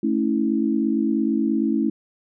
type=chord; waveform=sine; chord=A major; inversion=none; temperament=equal with one note detuned; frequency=220 / 277.2 / 326.2 Hz; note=A3 / C#4 / E4; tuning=0 / 0 / -18 cents; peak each=-22 / -23 / -23 dBFS; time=0.03-1.9 s; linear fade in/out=5 ms; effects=none